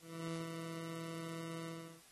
20% pulse tone with ADSR envelope, 164.81 Hz, E3, in tune, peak -34 dBFS, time 0-2.02 s, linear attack 330 ms, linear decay 130 ms, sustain -5 dB, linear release 360 ms, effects white hiss -63 dBFS RMS until 2.11 s + AAC 32 kbps

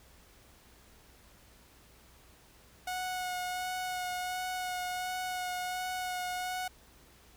sawtooth tone with vibrato, 731 Hz, F#5, 21 cents flat, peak -30 dBFS, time 2.87-6.68 s, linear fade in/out 5 ms, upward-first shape sine, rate 1.4 Hz, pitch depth 14 cents each way, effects added 60 Hz sine -63 dBFS peak until 7.36 s + pink hiss -60 dBFS RMS until 7.36 s

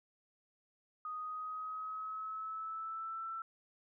sine tone with pitch glide, 1244.5 to 1333.8 Hz, D#6 to E6, 0 to +20 cents, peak -39 dBFS, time 1.05-3.42 s, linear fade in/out 2 ms, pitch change +120 cents, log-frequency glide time 1.17-3.26 s, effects none

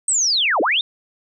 sine linear two-way sweep, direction down then up, 8372 to 261.6 to 3789 Hz, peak -15 dBFS, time 0.08-0.81 s, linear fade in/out 2 ms, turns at 0.61 s, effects none

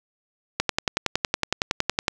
click train, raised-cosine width 0.2 ms, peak -3 dBFS, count 17, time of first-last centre 0.6-2.081 s, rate 10.8 Hz, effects none

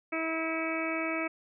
harmonic tone, 323.6 Hz, E4, 32 cents flat, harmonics 1 / 2 / 3 / 4 / 5 / 6 / 7 / 8, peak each -34 / -36 / -45 / -38 / -44 / -43 / -35 / -41 dBFS, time 0.12-1.28 s, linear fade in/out 10 ms, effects none

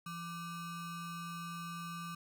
square ring-modulated tone, 676 Hz, E5, 43 cents sharp, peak -39 dBFS, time 0.06-2.15 s, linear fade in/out 5 ms, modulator 506 Hz, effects none

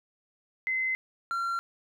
sine / triangle tone pair in turn, 2054 / 1370.9 Hz, C7 / F6, -33 / -33 cents, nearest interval perfect fifth, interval 700 cents, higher first, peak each -26 dBFS, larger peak neither, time 0.67-0.95 / 1.31-1.59 s, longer neither, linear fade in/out 0 ms, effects none

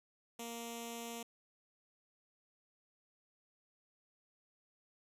5% pulse tone with notch filter, 233.1 Hz, A#3, in tune, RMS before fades -45 dBFS, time 0.39-1.23 s, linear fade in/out 5 ms, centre 1600 Hz, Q 0.53, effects resampled to 32000 Hz + 11-bit

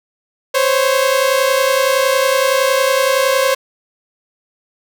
sawtooth tone pair together, 518.2 / 549 Hz, C5 / C#5, -17 / -17 cents, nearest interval minor second, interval 100 cents, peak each -11 dBFS, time 0.54-3.55 s, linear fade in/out 10 ms, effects none

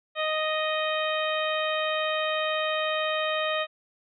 harmonic tone, 622 Hz, D#5, 1 cent flat, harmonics 1 / 2 / 3 / 4 / 5 / 6, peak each -28 / -31 / -33 / -34 / -35 / -36 dBFS, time 0.15-3.67 s, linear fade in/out 50 ms, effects none

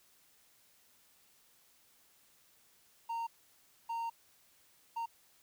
triangle tone bursts at uneven times, 922 Hz, A#5, 19 cents flat, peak -33 dBFS, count 3, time 3.09-3.27 / 3.89-4.1 / 4.96-5.06 s, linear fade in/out 10 ms, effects white hiss -67 dBFS RMS until 5.42 s

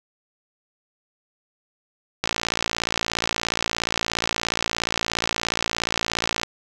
click train, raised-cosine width 0.2 ms, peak -4 dBFS, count 240, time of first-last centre 2.24-6.433 s, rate 57 Hz, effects none

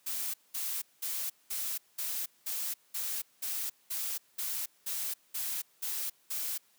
blue noise bursts, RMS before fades -35 dBFS, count 14, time 0.06-6.58 s, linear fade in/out 10 ms, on 280 ms, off 200 ms, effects white hiss -67 dBFS RMS until 6.78 s + high-pass 150 Hz 12 dB/octave

